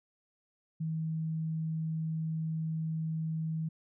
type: tone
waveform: sine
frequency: 159.9 Hz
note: D#3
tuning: 48 cents sharp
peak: -31 dBFS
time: 0.8-3.69 s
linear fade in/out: 10 ms
effects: none